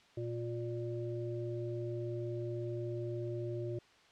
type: harmonic tone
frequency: 118.2 Hz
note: A#2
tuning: 24 cents sharp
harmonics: 1 / 3 / 5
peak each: -39 / -39 / -46 dBFS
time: 0.17-3.79 s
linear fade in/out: 5 ms
effects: white hiss -63 dBFS RMS until 4.11 s + low-pass 4000 Hz 12 dB/octave